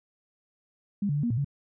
sine tone with pitch steps, 202.2 / 144.8 / 146.5 / 236.8 / 115.5 / 141.2 Hz, G#3 / D3 / D3 / A#3 / A#2 / C#3, -46 / -24 / -4 / +27 / -16 / +32 cents, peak -24 dBFS, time 1.02-1.446 s, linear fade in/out 5 ms, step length 71 ms, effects none

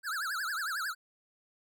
square tone with vibrato, 1480 Hz, F#6, in tune, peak -33 dBFS, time 0.03-0.95 s, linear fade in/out 50 ms, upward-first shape triangle, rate 11 Hz, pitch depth 290 cents each way, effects none

